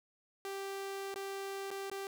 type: tone with dropouts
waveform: sawtooth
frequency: 392 Hz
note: G4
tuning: in tune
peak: -35 dBFS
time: 0.45-2.07 s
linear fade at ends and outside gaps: 1 ms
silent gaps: 1.142-1.159 / 1.705-1.713 / 1.899-1.915 s
effects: 12-bit